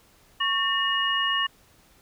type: tone cluster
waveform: sine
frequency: 1109 / 1807 / 2878 Hz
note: C#6 / A6 / F#7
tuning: 0 / +46 / -49 cents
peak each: -27 / -27 / -25 dBFS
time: 0.4-1.47 s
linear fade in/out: 10 ms
effects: pink hiss -58 dBFS RMS until 2.01 s